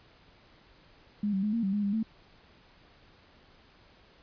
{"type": "tone with pitch steps", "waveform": "sine", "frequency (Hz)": [206.9, 192.3, 210.6, 231, 193.6, 206.7, 200.6, 221.6], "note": ["G#3", "G3", "G#3", "A#3", "G3", "G#3", "G3", "A3"], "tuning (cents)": [-6, -33, 24, -16, -21, -8, 40, 13], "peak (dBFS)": -26, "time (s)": [1.23, 2.03], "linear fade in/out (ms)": 5, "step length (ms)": 100, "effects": ["pink hiss -59 dBFS RMS until 4.22 s", "resampled to 11025 Hz"]}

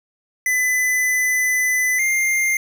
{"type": "tone pair in turn", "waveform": "square", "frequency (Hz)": [2007, 2108], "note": ["B6", "C7"], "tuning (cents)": [27, 12], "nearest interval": "minor second", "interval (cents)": 85, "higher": "second", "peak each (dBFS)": -17, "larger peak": "neither", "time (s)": [[0.46, 1.99], [1.99, 2.57]], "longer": "first", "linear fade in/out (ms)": 2, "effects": ["9-bit"]}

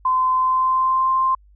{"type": "tone with pitch glide", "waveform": "sine", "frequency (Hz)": [1029, 1048.8], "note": ["C6", "C6"], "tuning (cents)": [-29, 4], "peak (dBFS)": -15, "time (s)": [0.05, 1.35], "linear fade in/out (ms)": 5, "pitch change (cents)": 33, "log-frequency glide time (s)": [0.34, 1.1], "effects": ["added 50 Hz sine -48 dBFS peak until 1.55 s"]}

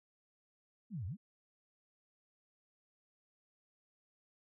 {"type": "exponential two-way sweep", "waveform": "sine", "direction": "down then up", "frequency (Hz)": [246.9, 82.41, 246.9], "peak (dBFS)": -38, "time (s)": [0.9, 1.17], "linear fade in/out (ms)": 50, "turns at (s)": 1.06, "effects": []}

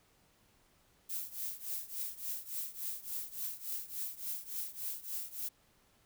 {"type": "noise with tremolo", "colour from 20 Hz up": "violet", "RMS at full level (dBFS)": -37, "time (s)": [1.09, 5.49], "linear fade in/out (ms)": 10, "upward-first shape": "triangle", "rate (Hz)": 3.5, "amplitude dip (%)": 90, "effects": ["pink hiss -69 dBFS RMS until 6.05 s"]}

